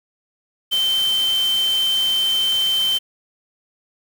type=tone in noise; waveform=sine; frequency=3100 Hz; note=G7; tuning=20 cents flat; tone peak=-16 dBFS; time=0.71-2.99 s; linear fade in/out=20 ms; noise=white; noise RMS=-31 dBFS; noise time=0.71-2.99 s; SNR=+12 dB; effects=none